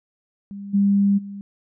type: tone with level steps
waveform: sine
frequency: 200 Hz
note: G3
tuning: 35 cents sharp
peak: -31 / -14 / -31 dBFS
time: 0.51-1.41 s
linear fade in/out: 0 ms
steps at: 0.73 / 1.17 s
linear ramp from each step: 20 ms
effects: none